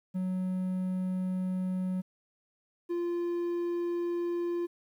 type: tone pair in turn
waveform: triangle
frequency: 185 / 346.3 Hz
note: F#3 / F4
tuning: 0 / -15 cents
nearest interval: major seventh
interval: 1085 cents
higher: second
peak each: -27 dBFS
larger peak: neither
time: 0.14-2.02 / 2.89-4.67 s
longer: first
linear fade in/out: 20 ms
effects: 11-bit